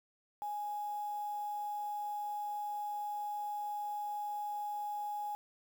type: tone with quantisation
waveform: sine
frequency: 830.6 Hz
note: G#5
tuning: in tune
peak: -36 dBFS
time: 0.42-5.35 s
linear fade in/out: 0 ms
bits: 9
effects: none